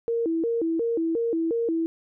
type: tone with vibrato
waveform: sine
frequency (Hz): 390.3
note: G4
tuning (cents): -8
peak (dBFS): -22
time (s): 0.08-1.86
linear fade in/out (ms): 0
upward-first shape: square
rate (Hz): 2.8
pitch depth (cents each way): 300
effects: none